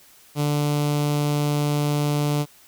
sawtooth tone with notch filter, 146.83 Hz, D3, in tune, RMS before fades -22 dBFS, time 0.35-2.46 s, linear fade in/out 50 ms, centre 1700 Hz, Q 1.5, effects white hiss -52 dBFS RMS until 2.67 s

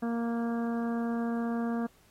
harmonic tone, 233.1 Hz, A#3, in tune, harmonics 1 / 2 / 3 / 4 / 5 / 6 / 7, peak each -29 / -38 / -40 / -47 / -45 / -49 / -48 dBFS, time 0.02-1.87 s, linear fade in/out 10 ms, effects pink hiss -64 dBFS RMS until 2.1 s + AAC 48 kbps

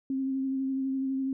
sine tone with vibrato, 266.9 Hz, C4, 35 cents sharp, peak -27 dBFS, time 0.1-1.33 s, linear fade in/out 2 ms, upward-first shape sine, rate 12 Hz, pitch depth 18 cents each way, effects none

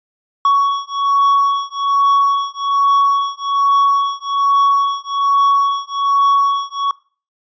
triangle beating tone pair, 1117 / 1118.2 Hz, C#6 / C#6, +13 / +15 cents, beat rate 1.2 Hz, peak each -13 dBFS, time 0.45-6.91 s, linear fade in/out 2 ms, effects noise-tail reverb RT60 0.4 s tail -22 dB re dry + resampled to 16000 Hz

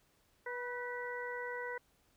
harmonic tone with a mistuned harmonic, 488.2 Hz, B4, 20 cents flat, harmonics 1 / 2 / 3 / 4, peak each -42 / -45 / -45 / -44 dBFS, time 0.46-1.78 s, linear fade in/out 5 ms, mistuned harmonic 3, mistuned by +40 cents, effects pink hiss -72 dBFS RMS until 2.16 s

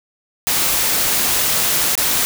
white noise with dropouts, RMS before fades -17 dBFS, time 0.47-2.25 s, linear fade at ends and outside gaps 0 ms, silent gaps 1.953-1.977 s, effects none

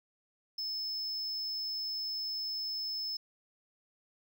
triangle tone, 5230 Hz, E8, 15 cents flat, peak -33 dBFS, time 0.58-3.17 s, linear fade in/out 5 ms, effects none

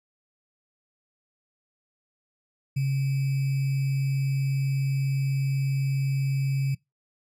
sine tone with sample-and-hold, 136.1 Hz, C#3, 31 cents flat, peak -22 dBFS, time 2.76-6.75 s, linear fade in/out 10 ms, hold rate 2450 Hz, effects noise-tail reverb RT60 0.2 s tail -24 dB re dry + resampled to 32000 Hz

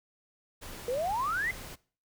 pink noise, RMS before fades -44 dBFS, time 0.61-1.76 s, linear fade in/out 20 ms
sine exponential sweep, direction up, 466.2 to 2093 Hz, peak -28 dBFS, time 0.88-1.51 s, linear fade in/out 2 ms
effects noise-tail reverb RT60 0.4 s tail -20 dB re dry

